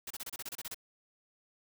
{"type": "noise bursts", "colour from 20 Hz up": "white", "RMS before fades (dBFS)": -41, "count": 11, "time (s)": [0.07, 0.745], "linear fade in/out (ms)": 5, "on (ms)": 35, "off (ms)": 29, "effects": []}